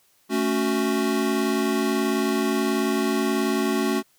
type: chord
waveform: square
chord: F# minor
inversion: first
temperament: equal with one note detuned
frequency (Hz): 220 / 278.5 / 370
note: A3 / C#4 / F#4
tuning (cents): 0 / +8 / 0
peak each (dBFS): -26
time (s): 0.29-4.03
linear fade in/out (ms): 50
effects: white hiss -62 dBFS RMS until 4.18 s